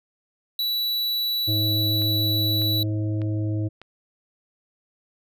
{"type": "tone", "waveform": "square", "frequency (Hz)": 3940, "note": "B7", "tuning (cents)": -5, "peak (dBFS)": -23, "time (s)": [0.59, 2.83], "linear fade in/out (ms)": 2}
{"type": "harmonic tone", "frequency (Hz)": 106.4, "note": "G#2", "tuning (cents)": 42, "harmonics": [1, 3, 5, 6], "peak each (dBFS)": [-23, -29, -40, -42], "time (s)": [1.47, 3.69], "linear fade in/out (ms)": 20}
{"type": "click train", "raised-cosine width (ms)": 0.3, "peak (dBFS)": -26, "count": 4, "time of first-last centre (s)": [2.02, 3.816], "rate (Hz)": 1.67}
{"effects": []}